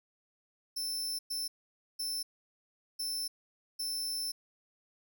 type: tone bursts at uneven times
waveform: sawtooth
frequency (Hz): 5320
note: E8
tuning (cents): +15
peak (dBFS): -31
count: 5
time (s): 0.76-1.19 / 1.3-1.48 / 1.99-2.23 / 2.99-3.28 / 3.79-4.32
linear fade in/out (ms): 10
effects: none